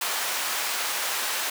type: high-pass noise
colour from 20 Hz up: pink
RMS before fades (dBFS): -28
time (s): 0.01-1.5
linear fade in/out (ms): 5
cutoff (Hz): 910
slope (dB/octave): 12
effects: none